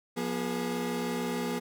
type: tone cluster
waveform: 30% pulse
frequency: 176.3 / 241.9 / 417.6 Hz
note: F3 / B3 / G#4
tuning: +17 / -36 / +10 cents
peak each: -34 / -30 / -33 dBFS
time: 0.16-1.6 s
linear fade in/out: 20 ms
effects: none